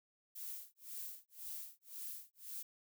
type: noise with tremolo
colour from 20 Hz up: violet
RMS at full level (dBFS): -45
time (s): 0.35-2.63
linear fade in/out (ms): 10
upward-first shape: sine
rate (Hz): 1.9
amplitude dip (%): 100
effects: none